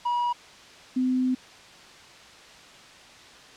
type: tone pair in turn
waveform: triangle / sine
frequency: 965 / 255.6 Hz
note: B5 / C4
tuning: -40 / -40 cents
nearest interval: octave + major seventh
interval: 2300 cents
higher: first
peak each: -21 dBFS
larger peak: neither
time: 0.05-0.33 / 0.96-1.35 s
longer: second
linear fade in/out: 10 ms
effects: white hiss -48 dBFS RMS until 3.56 s + low-pass 5000 Hz 12 dB/octave